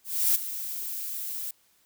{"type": "noise with ADSR envelope", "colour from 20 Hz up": "violet", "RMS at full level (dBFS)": -21, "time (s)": [0.04, 1.51], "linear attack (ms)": 310, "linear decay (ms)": 14, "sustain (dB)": -13, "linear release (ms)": 5, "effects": ["white hiss -65 dBFS RMS until 1.85 s"]}